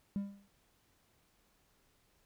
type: tone with exponential decay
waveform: triangle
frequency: 199.8 Hz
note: G3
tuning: 33 cents sharp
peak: -27 dBFS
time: 0.16-0.48 s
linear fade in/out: 0 ms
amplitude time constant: 69 ms
effects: tanh soft clip ceiling -28 dBFS + pink hiss -72 dBFS RMS until 2.25 s